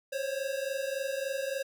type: tone pair together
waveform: square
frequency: 530.9 / 554.4 Hz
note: C5 / C#5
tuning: +25 / 0 cents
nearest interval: minor second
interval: 75 cents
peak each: -35 / -35 dBFS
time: 0.12-1.63 s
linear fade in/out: 10 ms
effects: none